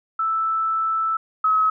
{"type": "tone pair in turn", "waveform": "sine", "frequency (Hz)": [1318.5, 1281.7], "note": ["E6", "E6"], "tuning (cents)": [0, -49], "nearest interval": "unison", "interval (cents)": 49, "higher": "first", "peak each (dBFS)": [-19, -15], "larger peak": "second", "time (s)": [[0.19, 1.17], [1.44, 1.7]], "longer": "first", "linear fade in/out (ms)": 5, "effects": []}